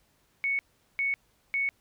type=tone bursts; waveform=sine; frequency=2217 Hz; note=C#7; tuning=in tune; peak=-25 dBFS; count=3; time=0.44-1.69 s; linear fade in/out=0 ms; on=150 ms; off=400 ms; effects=pink hiss -68 dBFS RMS until 1.8 s